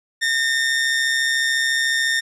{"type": "tone with amplitude modulation", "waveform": "sawtooth", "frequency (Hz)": 1822, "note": "A#6", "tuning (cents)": -40, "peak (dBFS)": -12, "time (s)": [0.21, 2.21], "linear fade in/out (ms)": 20, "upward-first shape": "sine", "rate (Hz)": 134, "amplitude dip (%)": 40, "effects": ["low-pass 9000 Hz 12 dB/octave"]}